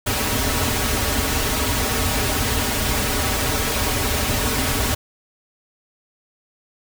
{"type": "noise with comb filter", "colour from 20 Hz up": "pink", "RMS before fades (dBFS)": -21, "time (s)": [0.06, 4.95], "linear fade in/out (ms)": 10, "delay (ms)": 5.8, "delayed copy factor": -1, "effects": []}